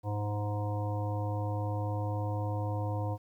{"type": "harmonic tone", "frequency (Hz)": 103.83, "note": "G#2", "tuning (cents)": 0, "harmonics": [1, 3, 5, 7, 9, 10], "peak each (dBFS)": [-31, -41, -40, -42, -42, -50], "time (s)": [0.03, 3.18], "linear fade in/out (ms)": 50, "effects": ["11-bit"]}